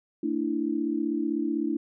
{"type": "chord", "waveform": "sine", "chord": "A suspended fourth", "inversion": "none", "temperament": "equal with one note detuned", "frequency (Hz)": [225.1, 293.7, 329.6], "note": ["A3", "D4", "E4"], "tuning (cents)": [40, 0, 0], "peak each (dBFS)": [-32, -28, -29], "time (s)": [0.23, 1.77], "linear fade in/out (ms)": 5, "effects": []}